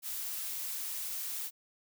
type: noise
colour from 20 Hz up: blue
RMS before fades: -38 dBFS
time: 0.02-1.51 s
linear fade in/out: 50 ms
effects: none